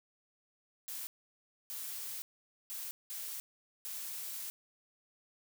blue noise bursts at uneven times, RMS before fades -42 dBFS, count 5, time 0.88-1.07 / 1.7-2.22 / 2.7-2.91 / 3.1-3.4 / 3.85-4.5 s, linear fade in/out 0 ms, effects none

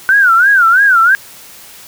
sine tone with vibrato, 1485 Hz, F#6, 6 cents sharp, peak -5 dBFS, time 0.09-1.15 s, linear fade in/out 0 ms, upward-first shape sine, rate 3 Hz, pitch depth 190 cents each way, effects white hiss -36 dBFS RMS until 1.87 s

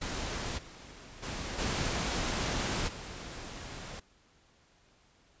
pink noise with level steps, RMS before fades -36 / -50 / -38 / -32 / -43 dBFS, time 0.01-4 s, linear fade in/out 10 ms, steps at 0.57 / 1.22 / 1.58 / 2.87 s, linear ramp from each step 20 ms, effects pink hiss -65 dBFS RMS until 5.4 s + resampled to 16000 Hz

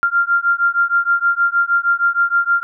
sine beating tone pair, 1388 / 1394.4 Hz, F6 / F6, -11 / -3 cents, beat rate 6.4 Hz, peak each -16 dBFS, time 0.03-2.63 s, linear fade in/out 0 ms, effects none

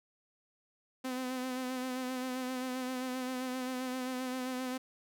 sawtooth tone with vibrato, 255.5 Hz, C4, 41 cents flat, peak -31 dBFS, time 1.04-4.78 s, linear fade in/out 10 ms, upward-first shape sine, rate 7.6 Hz, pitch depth 32 cents each way, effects none

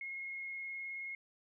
sine tone with vibrato, 2158 Hz, C#7, 47 cents flat, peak -40 dBFS, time 0.01-1.15 s, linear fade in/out 2 ms, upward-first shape sine, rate 19 Hz, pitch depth 10 cents each way, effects none

